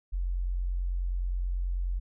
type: tone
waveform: sine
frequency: 44.69 Hz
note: F1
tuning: 41 cents sharp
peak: -27 dBFS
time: 0.12-2 s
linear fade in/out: 20 ms
effects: none